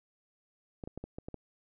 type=clicks; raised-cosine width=2 ms; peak=-27 dBFS; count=7; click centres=0.838 / 0.875 / 0.976 / 1.04 / 1.185 / 1.285 / 1.343 s; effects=none